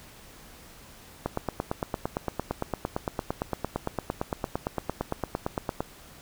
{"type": "click train", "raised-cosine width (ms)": 1, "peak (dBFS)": -13, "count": 41, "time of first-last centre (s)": [1.26, 5.805], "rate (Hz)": 8.8, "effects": ["pink hiss -50 dBFS RMS until 6.21 s"]}